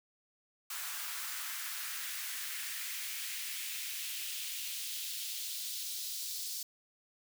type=noise with high-pass filter sweep; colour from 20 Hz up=white; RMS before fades=-40 dBFS; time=0.7-6.63 s; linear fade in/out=5 ms; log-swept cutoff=1200 to 4600 Hz; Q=1.7; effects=none